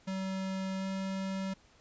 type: tone with pitch glide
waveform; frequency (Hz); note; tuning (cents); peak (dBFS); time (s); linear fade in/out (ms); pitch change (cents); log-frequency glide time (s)
square; 190.6 to 191.93; G3 to G3; -48 to -36; -34; 0.07-1.54; 10; +12; 0.77-0.85
effects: pink hiss -63 dBFS RMS until 1.8 s + resampled to 16000 Hz